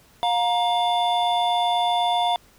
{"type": "tone cluster", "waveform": "triangle", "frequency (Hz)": [711, 939, 3507], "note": ["F5", "A#5", "A7"], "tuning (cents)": [31, 12, -6], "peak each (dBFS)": [-19, -22, -26], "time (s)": [0.23, 2.36], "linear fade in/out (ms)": 0, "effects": ["pink hiss -55 dBFS RMS until 2.58 s"]}